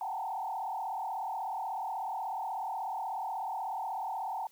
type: tone with frequency modulation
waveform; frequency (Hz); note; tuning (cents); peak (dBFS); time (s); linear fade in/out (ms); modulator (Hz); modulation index
sine; 830; G#5; -1; -33; 0.01-4.47; 2; 36.4; 2.7
effects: white hiss -64 dBFS RMS until 4.51 s